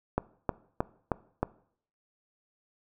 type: click train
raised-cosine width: 1 ms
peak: -12 dBFS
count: 5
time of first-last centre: 0.18-1.43 s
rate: 3.2 Hz
effects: noise-tail reverb RT60 0.6 s tail -20 dB re dry